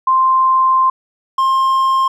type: tone pair in turn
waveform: sine / triangle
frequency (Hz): 1046.5 / 1061.1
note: C6 / C6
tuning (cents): 0 / +24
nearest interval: unison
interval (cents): 24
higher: second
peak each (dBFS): -9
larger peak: neither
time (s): 0.07-0.9 / 1.38-2.08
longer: first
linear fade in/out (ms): 5
effects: none